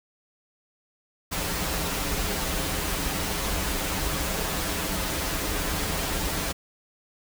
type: noise with comb filter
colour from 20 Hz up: pink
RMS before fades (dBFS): -28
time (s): 1.31-6.53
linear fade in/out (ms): 20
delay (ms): 8.4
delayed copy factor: -0.75
effects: none